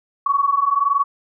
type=tone pair together; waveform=sine; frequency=1108.7 / 1130 Hz; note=C#6 / C#6; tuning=0 / +33 cents; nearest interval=unison; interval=33 cents; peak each=-19 / -17 dBFS; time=0.26-1.04 s; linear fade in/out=5 ms; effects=none